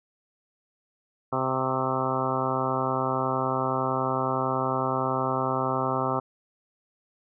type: harmonic tone with a mistuned harmonic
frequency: 130.81 Hz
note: C3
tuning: in tune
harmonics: 1 / 2 / 3 / 4 / 5 / 6 / 7 / 8 / 9 / 10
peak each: -33 / -33 / -33 / -33 / -33 / -33 / -33 / -33 / -33 / -33 dBFS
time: 1.32-6.2 s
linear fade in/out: 10 ms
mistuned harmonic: 8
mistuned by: +36 cents
effects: none